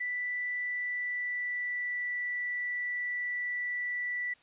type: tone with pitch glide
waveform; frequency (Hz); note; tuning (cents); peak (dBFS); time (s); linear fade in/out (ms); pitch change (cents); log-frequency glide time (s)
sine; 1975.5 to 1964.1; B6 to B6; 0 to -10; -31; 0-4.34; 10; -10; 0.53-2.15
effects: white hiss -63 dBFS RMS until 4.42 s + resampled to 8000 Hz